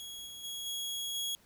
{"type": "tone with level steps", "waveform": "sawtooth", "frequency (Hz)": 3322, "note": "G#7", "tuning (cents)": 0, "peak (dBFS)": [-39, -41, -35, -32, -30], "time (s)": [0, 1.35], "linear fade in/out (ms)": 0, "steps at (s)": [0.26, 0.43, 0.65, 1.14], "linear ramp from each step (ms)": 20, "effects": ["pink hiss -64 dBFS RMS until 1.45 s"]}